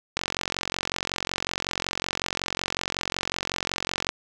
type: click train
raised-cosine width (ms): 0.2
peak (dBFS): -8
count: 179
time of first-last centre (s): 0.17-4.091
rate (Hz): 45.4
effects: none